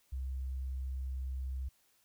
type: tone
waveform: sine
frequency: 65.41 Hz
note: C2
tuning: in tune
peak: -35 dBFS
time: 0.12-1.69 s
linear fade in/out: 10 ms
effects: white hiss -71 dBFS RMS until 2.04 s